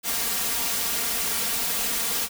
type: noise with comb filter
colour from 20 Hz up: white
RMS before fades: -26 dBFS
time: 0.03-2.29 s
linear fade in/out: 50 ms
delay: 4.3 ms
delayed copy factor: +0.75
effects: none